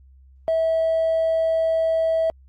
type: tone with hard clipping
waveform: sine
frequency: 650 Hz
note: E5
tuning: 24 cents flat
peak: -18 dBFS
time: 0.48-2.3 s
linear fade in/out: 0 ms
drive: 1 dB
effects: added 66 Hz sine -47 dBFS peak until 2.48 s + Opus 48 kbps